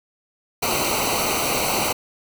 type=noise with comb filter; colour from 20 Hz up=pink; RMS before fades=-22 dBFS; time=0.62-1.93 s; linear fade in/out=10 ms; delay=0.58 ms; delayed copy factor=-0.85; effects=none

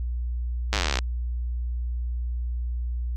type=slowing click train; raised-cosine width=0.2 ms; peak=-6 dBFS; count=22; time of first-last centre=0.73-0.988 s; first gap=9 ms; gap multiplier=1.03; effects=added 60 Hz sine -25 dBFS peak until 3.16 s + MP3 64 kbps

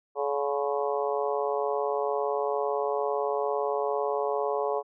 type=harmonic tone with a mistuned harmonic; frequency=142.2 Hz; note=C#3; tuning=45 cents sharp; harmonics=3 / 4 / 5 / 6 / 7 / 8; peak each=-29 / -31 / -33 / -35 / -36 / -37 dBFS; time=0.15-4.83 s; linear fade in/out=50 ms; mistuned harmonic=8; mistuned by=-69 cents; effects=none

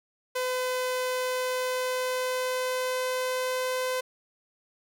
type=tone with pitch glide; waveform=sawtooth; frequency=507 to 511.1 Hz; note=B4 to C5; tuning=+45 to -41 cents; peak=-23 dBFS; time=0.35-4.01 s; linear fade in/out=10 ms; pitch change=+14 cents; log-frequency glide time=0.91-3.78 s; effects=none

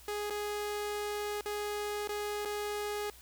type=tone with dropouts; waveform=sawtooth; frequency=415.3 Hz; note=G#4; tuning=in tune; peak=-30 dBFS; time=0.08-3.1 s; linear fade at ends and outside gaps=2 ms; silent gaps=0.299-0.305 / 1.41-1.458 / 2.075-2.091 / 2.45-2.455 s; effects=added 60 Hz sine -57 dBFS peak until 3.21 s + white hiss -56 dBFS RMS until 3.21 s

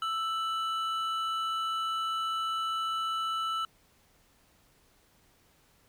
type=tone pair together; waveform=triangle; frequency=1322.5 / 2969 Hz; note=E6 / F#7; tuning=+5 / +5 cents; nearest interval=octave + major second; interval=1400 cents; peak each=-28 / -36 dBFS; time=0.02-3.65 s; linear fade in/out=2 ms; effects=pink hiss -65 dBFS RMS until 5.88 s

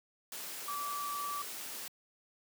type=tone in noise; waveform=sine; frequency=1157 Hz; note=D6; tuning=26 cents flat; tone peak=-36 dBFS; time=0.68-1.42 s; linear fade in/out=2 ms; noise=white; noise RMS=-43 dBFS; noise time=0.32-1.88 s; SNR=+4 dB; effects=high-pass 200 Hz 12 dB/octave

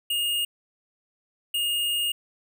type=tone pair in turn; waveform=square; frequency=2845 / 2845 Hz; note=F7 / F7; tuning=+31 / +31 cents; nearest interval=unison; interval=0 cents; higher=neither; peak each=-24 dBFS; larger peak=neither; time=0.1-0.45 / 1.54-2.12 s; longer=second; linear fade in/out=5 ms; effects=none

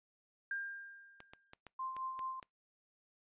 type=tone with exponential decay; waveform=sine; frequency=1600 Hz; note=G6; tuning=35 cents sharp; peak=-35 dBFS; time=0.51-1.53 s; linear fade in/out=2 ms; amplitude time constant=220 ms
type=clicks; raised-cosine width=0.3 ms; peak=-34 dBFS; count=7; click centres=1.204 / 1.335 / 1.534 / 1.667 / 1.966 / 2.192 / 2.428 s
type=tone with tremolo; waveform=sine; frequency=1046.5 Hz; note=C6; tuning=in tune; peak=-37 dBFS; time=1.79-2.4 s; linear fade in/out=5 ms; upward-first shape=sine; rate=4.8 Hz; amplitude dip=50%
effects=noise-tail reverb RT60 0.2 s tail -26 dB re dry + resampled to 8000 Hz

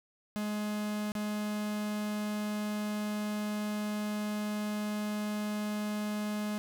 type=tone with dropouts; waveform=45% pulse; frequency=210.1 Hz; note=G#3; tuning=20 cents sharp; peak=-32 dBFS; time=0.36-6.58 s; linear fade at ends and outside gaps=0 ms; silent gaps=1.119-1.152 s; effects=none

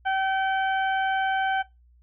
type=harmonic tone; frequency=769 Hz; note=G5; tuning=33 cents flat; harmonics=1 / 2 / 3 / 4; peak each=-23 / -27 / -39 / -38 dBFS; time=0.05-1.63 s; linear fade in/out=20 ms; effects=noise-tail reverb RT60 0.2 s tail -19 dB re dry + added 60 Hz sine -54 dBFS peak until 2.02 s

